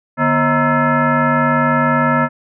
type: tone with frequency modulation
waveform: sine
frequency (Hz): 541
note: C#5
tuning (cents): -42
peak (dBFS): -11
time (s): 0.17-2.29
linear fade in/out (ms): 50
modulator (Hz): 392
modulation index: 3
effects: none